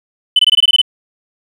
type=tone bursts; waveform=sine; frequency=3016 Hz; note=F#7; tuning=32 cents sharp; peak=-4 dBFS; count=9; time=0.36-0.816 s; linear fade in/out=5 ms; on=32 ms; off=21 ms; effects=tanh soft clip ceiling -3 dBFS + 7-bit